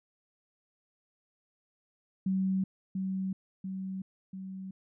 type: tone with echo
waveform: sine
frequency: 190 Hz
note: F#3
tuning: 46 cents sharp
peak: -26 dBFS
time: 2.26-2.64 s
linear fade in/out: 5 ms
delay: 690 ms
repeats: 3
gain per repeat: -4 dB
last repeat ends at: 4.71 s
effects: none